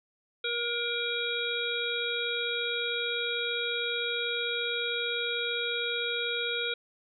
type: harmonic tone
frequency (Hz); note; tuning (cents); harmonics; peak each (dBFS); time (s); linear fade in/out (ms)
474.5; A#4; +31; 1 / 3 / 5 / 7 / 8; -35 / -35 / -35 / -35 / -35; 0.44-6.74; 5
effects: none